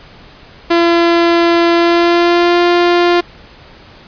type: tone with pitch glide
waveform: sawtooth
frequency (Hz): 340 to 349.2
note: F4 to F4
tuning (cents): -46 to 0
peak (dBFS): -4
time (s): 0.7-3.21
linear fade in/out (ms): 10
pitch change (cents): +46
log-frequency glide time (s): 1.74-2.61
effects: pink hiss -39 dBFS RMS until 4.07 s + resampled to 11025 Hz